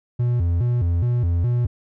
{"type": "tone with vibrato", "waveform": "triangle", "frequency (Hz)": 102, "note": "G#2", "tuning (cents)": -31, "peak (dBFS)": -15, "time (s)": [0.19, 1.67], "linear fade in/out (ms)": 10, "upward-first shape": "square", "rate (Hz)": 2.4, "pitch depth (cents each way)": 300, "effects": []}